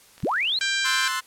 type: click train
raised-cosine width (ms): 0.2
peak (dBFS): -29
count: 22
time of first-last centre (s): 0.18-0.655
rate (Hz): 44.2
type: linear sweep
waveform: sine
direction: up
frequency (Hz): 63.6 to 4269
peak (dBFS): -21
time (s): 0.23-0.59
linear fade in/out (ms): 5
type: harmonic tone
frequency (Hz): 790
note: G5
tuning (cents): +13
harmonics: 2 / 3 / 4 / 5 / 6 / 7 / 8 / 9 / 10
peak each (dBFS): -25 / -30 / -30 / -30 / -34 / -36 / -38 / -38 / -37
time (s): 0.61-1.08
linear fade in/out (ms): 2
type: chord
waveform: sawtooth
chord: F# half-diminished seventh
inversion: second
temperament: equal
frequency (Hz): 1046.5 / 1318.5 / 1480 / 1760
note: C6 / E6 / F#6 / A6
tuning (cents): 0 / 0 / 0 / 0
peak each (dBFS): -24 / -29 / -27 / -29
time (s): 0.84-1.21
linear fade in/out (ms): 20
effects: white hiss -53 dBFS RMS until 1.26 s + low-pass 12000 Hz 12 dB/octave